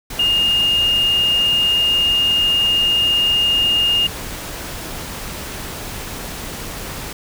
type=tone in noise; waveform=sine; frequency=2833 Hz; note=F7; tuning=24 cents sharp; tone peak=-13 dBFS; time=0.19-4.07 s; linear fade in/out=5 ms; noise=pink; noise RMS=-29 dBFS; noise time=0.1-7.13 s; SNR=+13 dB; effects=none